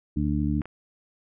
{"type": "harmonic tone", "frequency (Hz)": 73.7, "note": "D2", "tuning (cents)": 7, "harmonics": [1, 2, 3, 4], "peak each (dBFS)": [-28, -28, -28, -28], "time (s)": [0.16, 0.62], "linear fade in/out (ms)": 10}
{"type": "clicks", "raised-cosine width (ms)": 0.5, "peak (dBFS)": [-27, -27], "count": 2, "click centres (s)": [0.618, 0.656]}
{"effects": []}